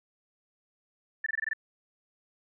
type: tone bursts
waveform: sine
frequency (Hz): 1772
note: A6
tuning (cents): +12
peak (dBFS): -27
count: 7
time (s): 1.24-1.534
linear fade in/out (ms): 5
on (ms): 24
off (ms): 21
effects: none